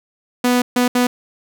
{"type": "tone bursts at uneven times", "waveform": "sawtooth", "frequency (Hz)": 246.9, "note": "B3", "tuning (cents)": 0, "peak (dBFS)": -9, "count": 3, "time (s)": [[0.44, 0.62], [0.76, 0.88], [0.95, 1.07]], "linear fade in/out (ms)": 5, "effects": []}